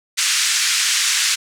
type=band-pass noise; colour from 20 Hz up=white; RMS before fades=-18 dBFS; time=0.17-1.36 s; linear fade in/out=20 ms; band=1500 to 7900 Hz; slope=24 dB/octave; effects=none